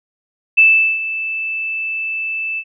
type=tone with ADSR envelope; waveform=sine; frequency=2637 Hz; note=E7; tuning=in tune; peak=-5 dBFS; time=0.57-2.64 s; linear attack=15 ms; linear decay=400 ms; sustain=-14 dB; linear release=58 ms; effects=none